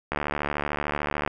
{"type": "click train", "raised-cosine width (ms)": 0.5, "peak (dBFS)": -11, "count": 86, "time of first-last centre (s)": [0.12, 1.276], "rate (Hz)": 73.5, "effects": []}